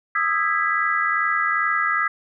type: chord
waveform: sine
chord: E major seventh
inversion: third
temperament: just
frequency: 1236.1 / 1318.5 / 1648.1 / 1977.8 Hz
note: D#6 / E6 / G#6 / B6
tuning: -12 / 0 / -14 / +2 cents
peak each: -24 dBFS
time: 0.15-2.08 s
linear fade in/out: 5 ms
effects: none